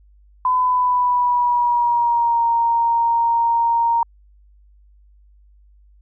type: tone with pitch glide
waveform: sine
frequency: 1009 to 930.6 Hz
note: B5 to A#5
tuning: +37 to -3 cents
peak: -14 dBFS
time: 0.45-4.03 s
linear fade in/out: 2 ms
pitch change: -140 cents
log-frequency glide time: 0.55-2.44 s
effects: added 50 Hz sine -48 dBFS peak until 6.01 s